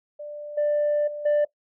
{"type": "tone with level steps", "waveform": "sine", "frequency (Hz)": 591, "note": "D5", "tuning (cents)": 11, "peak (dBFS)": [-33, -18, -30, -15], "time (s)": [0.19, 1.45], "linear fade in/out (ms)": 10, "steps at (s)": [0.57, 1.07, 1.25], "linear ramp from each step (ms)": 10, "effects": ["noise-tail reverb RT60 0.1 s tail -20 dB re dry", "tanh soft clip ceiling -17 dBFS"]}